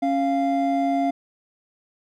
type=tone pair together; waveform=triangle; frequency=275.9 / 695.2 Hz; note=C#4 / F5; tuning=-8 / -8 cents; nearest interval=octave + major third; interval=1600 cents; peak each=-20 dBFS; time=0.02-1.11 s; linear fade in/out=10 ms; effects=none